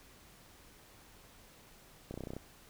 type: clicks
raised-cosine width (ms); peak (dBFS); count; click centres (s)
2; -28; 9; 2.11 / 2.141 / 2.176 / 2.207 / 2.237 / 2.272 / 2.305 / 2.335 / 2.366
effects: pink hiss -59 dBFS RMS until 2.69 s